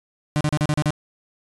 35% pulse tone bursts, 150.4 Hz, D3, 42 cents sharp, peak -16 dBFS, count 7, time 0.36-0.905 s, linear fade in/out 0 ms, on 47 ms, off 36 ms, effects resampled to 24000 Hz

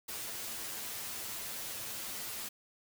white noise with comb filter, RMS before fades -41 dBFS, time 0.08-2.49 s, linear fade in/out 10 ms, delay 9 ms, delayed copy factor +0.8, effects none

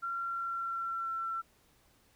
sine tone with pitch glide, 1372 to 1346.1 Hz, F6 to E6, -31 to +36 cents, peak -33 dBFS, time 0.02-1.42 s, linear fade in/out 20 ms, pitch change -33 cents, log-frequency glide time 0.2-1.29 s, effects pink hiss -67 dBFS RMS until 2.15 s

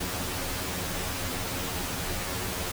pink noise with comb filter, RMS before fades -32 dBFS, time 0-2.72 s, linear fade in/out 10 ms, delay 11 ms, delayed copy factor +0.95, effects none

